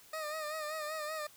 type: tone with vibrato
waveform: 20% pulse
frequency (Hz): 616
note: D#5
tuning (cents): -17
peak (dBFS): -32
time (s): 0.13-1.27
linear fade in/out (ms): 5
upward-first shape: sine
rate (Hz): 5.2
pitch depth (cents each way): 56
effects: white hiss -59 dBFS RMS until 1.36 s